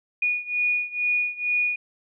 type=beating tone pair; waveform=sine; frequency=2454 / 2456.2 Hz; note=D#7 / D#7; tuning=-25 / -23 cents; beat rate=2.2 Hz; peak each=-24 / -26 dBFS; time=0.22-1.76 s; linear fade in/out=5 ms; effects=none